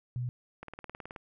sine tone, 123.2 Hz, B2, 4 cents flat, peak -31 dBFS, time 0.16-0.29 s, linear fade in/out 0 ms
click train, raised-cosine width 0.5 ms, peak -27 dBFS, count 11, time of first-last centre 0.63-1.162 s, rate 18.8 Hz
effects none

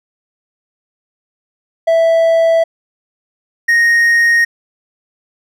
triangle tone pair in turn, 659 / 1863.9 Hz, E5 / A#6, -1 / -1 cents, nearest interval octave + tritone, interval 1800 cents, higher second, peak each -6 dBFS, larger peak neither, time 1.87-2.64 / 3.68-4.45 s, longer neither, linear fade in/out 10 ms, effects none

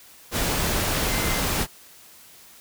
sine tone in noise, 2076 Hz, C7, 14 cents flat, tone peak -33 dBFS, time 1.07-1.44 s, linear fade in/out 50 ms, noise pink, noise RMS -24 dBFS, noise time 0.31-1.67 s, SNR -12 dB, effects white hiss -49 dBFS RMS until 2.6 s

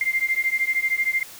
sine beating tone pair, 2093 / 2106 Hz, C7 / C7, 0 / +11 cents, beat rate 13 Hz, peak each -23 dBFS, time 0.01-1.23 s, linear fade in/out 2 ms, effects white hiss -42 dBFS RMS until 1.39 s

